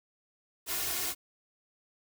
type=noise with comb filter; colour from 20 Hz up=white; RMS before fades=-33 dBFS; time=0.66-1.15 s; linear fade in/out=50 ms; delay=2.8 ms; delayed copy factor=+0.65; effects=none